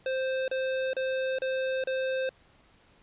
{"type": "tone bursts", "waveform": "square", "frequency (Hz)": 523.3, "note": "C5", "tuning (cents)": 0, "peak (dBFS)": -28, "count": 5, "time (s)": [0.06, 2.292], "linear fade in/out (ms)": 2, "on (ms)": 420, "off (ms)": 33, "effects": ["pink hiss -61 dBFS RMS until 3.02 s", "resampled to 8000 Hz"]}